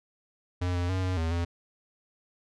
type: tone with pitch steps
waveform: square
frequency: 89.6 / 88.1 / 93.4 / 92.3 / 81.6 / 85.5 Hz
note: F2 / F2 / F#2 / F#2 / E2 / F2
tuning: +45 / +16 / +17 / -4 / -17 / -36 cents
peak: -27 dBFS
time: 0.61-1.45 s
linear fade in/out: 10 ms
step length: 140 ms
effects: low-pass 6000 Hz 12 dB/octave